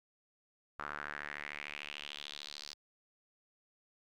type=tone with band-pass filter sweep; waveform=sawtooth; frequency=73.42 Hz; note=D2; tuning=in tune; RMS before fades=-45 dBFS; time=0.79-2.74 s; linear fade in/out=5 ms; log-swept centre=1300 to 4800 Hz; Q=3.9; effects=none